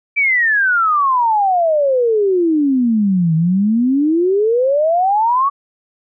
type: exponential two-way sweep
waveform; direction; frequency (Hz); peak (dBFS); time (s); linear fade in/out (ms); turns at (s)
sine; down then up; 2349 to 157.2 to 1144; -11; 0.16-5.5; 20; 3.35
effects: none